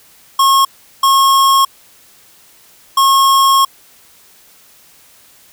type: tone bursts at uneven times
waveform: square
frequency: 1086 Hz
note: C#6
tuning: 36 cents flat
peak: -8 dBFS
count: 3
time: 0.39-0.65 / 1.03-1.65 / 2.97-3.65 s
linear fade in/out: 5 ms
effects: white hiss -46 dBFS RMS until 5.52 s